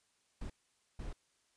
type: noise bursts at uneven times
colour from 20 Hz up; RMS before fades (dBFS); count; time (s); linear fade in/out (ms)
brown; -42; 2; 0.41-0.5 / 0.99-1.13; 5
effects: white hiss -75 dBFS RMS until 1.56 s + resampled to 22050 Hz